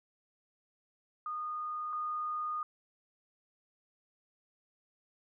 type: tone pair in turn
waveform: sine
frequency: 1228 / 1228 Hz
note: D#6 / D#6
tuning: -23 / -23 cents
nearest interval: unison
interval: 0 cents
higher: neither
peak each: -35 / -33 dBFS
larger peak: second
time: 1.26-1.93 / 1.93-2.63 s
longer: second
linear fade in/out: 2 ms
effects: none